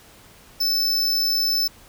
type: tone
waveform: square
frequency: 5274 Hz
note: E8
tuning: in tune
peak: -19 dBFS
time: 0.6-1.68 s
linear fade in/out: 10 ms
effects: pink hiss -49 dBFS RMS until 1.88 s